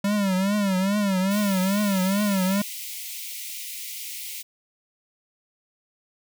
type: tone with vibrato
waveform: square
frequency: 196.5 Hz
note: G3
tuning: 4 cents sharp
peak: -21 dBFS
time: 0.04-2.62 s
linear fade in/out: 5 ms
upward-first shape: triangle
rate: 2.4 Hz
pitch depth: 130 cents each way
type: high-pass noise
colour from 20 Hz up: white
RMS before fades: -35 dBFS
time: 1.3-4.43 s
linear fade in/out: 20 ms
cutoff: 2000 Hz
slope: 96 dB/octave
effects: none

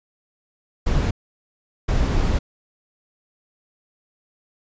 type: noise bursts at uneven times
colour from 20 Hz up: brown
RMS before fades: -19 dBFS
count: 2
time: 0.86-1.11 / 1.88-2.39 s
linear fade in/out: 10 ms
effects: resampled to 16000 Hz

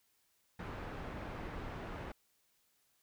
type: low-pass noise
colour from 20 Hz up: pink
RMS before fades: -44 dBFS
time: 0.59-2.12 s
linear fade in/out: 5 ms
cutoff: 1800 Hz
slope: 12 dB/octave
effects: white hiss -75 dBFS RMS until 3.02 s

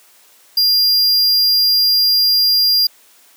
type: tone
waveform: square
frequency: 4800 Hz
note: D8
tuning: 37 cents sharp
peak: -11 dBFS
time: 0.57-2.87 s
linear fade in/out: 5 ms
effects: white hiss -49 dBFS RMS until 3.36 s + high-pass 300 Hz 12 dB/octave

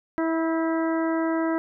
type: harmonic tone with a mistuned harmonic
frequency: 325.9 Hz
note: E4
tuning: 20 cents flat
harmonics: 1 / 2 / 3 / 4 / 5 / 6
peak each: -23 / -29 / -33 / -35 / -37 / -39 dBFS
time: 0.18-1.58 s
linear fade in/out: 0 ms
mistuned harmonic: 5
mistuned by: -25 cents
effects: none

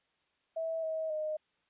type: tone with pitch steps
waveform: sine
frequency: 651 / 638 / 617 Hz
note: E5 / D#5 / D#5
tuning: -22 / +43 / -15 cents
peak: -32 dBFS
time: 0.56-1.37 s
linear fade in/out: 10 ms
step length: 270 ms
effects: white hiss -75 dBFS RMS until 1.69 s + resampled to 8000 Hz

